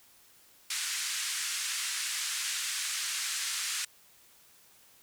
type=band-pass noise; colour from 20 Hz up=white; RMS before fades=-34 dBFS; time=0.7-3.85 s; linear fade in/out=5 ms; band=1400 to 9100 Hz; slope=24 dB/octave; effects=white hiss -60 dBFS RMS until 5.02 s